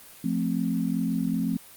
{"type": "chord", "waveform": "sine", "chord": "F major", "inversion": "none", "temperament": "equal with one note detuned", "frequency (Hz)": [174.61, 220, 262.4], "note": ["F3", "A3", "C4"], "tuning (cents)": [0, 0, 5], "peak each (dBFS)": -28, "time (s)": [0.24, 1.57], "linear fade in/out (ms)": 5, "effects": ["white hiss -48 dBFS RMS until 1.76 s", "Opus 32 kbps"]}